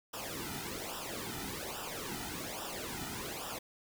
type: noise with flanger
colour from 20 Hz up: pink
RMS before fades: -41 dBFS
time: 0.13-3.59 s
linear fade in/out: 10 ms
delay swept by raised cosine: 0.46 to 1.86 ms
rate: 1.2 Hz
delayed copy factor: -0.8
effects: none